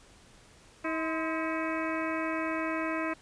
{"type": "harmonic tone with a mistuned harmonic", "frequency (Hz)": 320.1, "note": "D#4", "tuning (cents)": 49, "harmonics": [1, 2, 3, 4, 5, 6, 7, 8], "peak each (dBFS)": [-33, -36, -38, -39, -40, -41, -41, -42], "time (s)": [0.84, 3.14], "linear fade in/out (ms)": 10, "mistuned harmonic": 3, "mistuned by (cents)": 120, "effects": ["pink hiss -57 dBFS RMS until 3.21 s", "resampled to 22050 Hz"]}